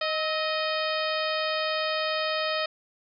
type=harmonic tone with a mistuned harmonic; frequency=622.3 Hz; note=D#5; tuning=in tune; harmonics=1 / 2 / 3 / 4 / 5 / 6 / 7 / 8; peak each=-29 / -32 / -34 / -35 / -36 / -37 / -37 / -38 dBFS; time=0.01-2.66 s; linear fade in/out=5 ms; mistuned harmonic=2; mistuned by=+51 cents; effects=none